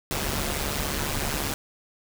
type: noise with amplitude modulation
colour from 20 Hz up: pink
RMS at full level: -25 dBFS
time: 0.11-1.54 s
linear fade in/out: 0 ms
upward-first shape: sine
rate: 144 Hz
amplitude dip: 70%
effects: none